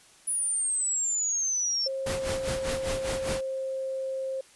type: exponential sweep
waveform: sine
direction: down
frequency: 9956 to 5340 Hz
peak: -25 dBFS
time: 0.27-1.88 s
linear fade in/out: 10 ms
type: tone with pitch glide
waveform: sine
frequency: 535 to 530.4 Hz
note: C5 to C5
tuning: +38 to +23 cents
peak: -29 dBFS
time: 1.86-4.41 s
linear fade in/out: 5 ms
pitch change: -15 cents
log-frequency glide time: 2.17-2.25 s
type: noise with tremolo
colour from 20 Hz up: pink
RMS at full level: -31 dBFS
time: 2.06-3.41 s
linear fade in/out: 5 ms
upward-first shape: sine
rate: 5 Hz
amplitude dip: 75%
effects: white hiss -56 dBFS RMS until 4.55 s + resampled to 24000 Hz